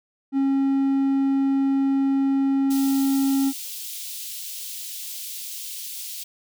triangle tone, 272.5 Hz, C#4, 29 cents flat, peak -16 dBFS, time 0.32-3.53 s, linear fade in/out 50 ms
white high-pass noise, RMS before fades -34 dBFS, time 2.7-6.24 s, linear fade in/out 10 ms, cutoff 2900 Hz, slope 24 dB/octave
effects none

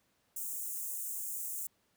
white high-pass noise, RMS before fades -39 dBFS, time 0.36-1.67 s, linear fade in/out 5 ms, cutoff 6800 Hz, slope 48 dB/octave, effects pink hiss -74 dBFS RMS until 1.96 s + high-pass 80 Hz 12 dB/octave

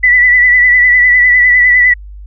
sine tone with vibrato, 1975.5 Hz, B6, in tune, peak -4 dBFS, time 0.03-1.94 s, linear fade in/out 10 ms, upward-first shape sine, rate 9.9 Hz, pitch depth 35 cents each way, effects added 50 Hz sine -27 dBFS peak until 2.26 s

